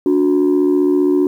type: tone pair together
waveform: sine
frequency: 289.3 / 364.5 Hz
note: D4 / F#4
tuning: -26 / -26 cents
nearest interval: major third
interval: 400 cents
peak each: -12 dBFS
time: 0.06-1.27 s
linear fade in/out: 2 ms
effects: tanh soft clip ceiling -7 dBFS + 8-bit